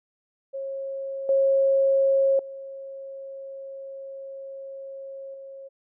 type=tone with level steps; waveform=sine; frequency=543 Hz; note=C#5; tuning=36 cents flat; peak=-29 / -17 / -35 / -38 dBFS; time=0.53-5.69 s; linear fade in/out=20 ms; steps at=1.29 / 2.39 / 5.34 s; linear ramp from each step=2 ms; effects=none